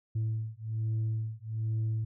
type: beating tone pair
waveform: sine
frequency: 110 / 111.2 Hz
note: A2 / A2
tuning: 0 / +19 cents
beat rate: 1.2 Hz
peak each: -31 dBFS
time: 0.15-2.05 s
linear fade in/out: 10 ms
effects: tanh soft clip ceiling -26 dBFS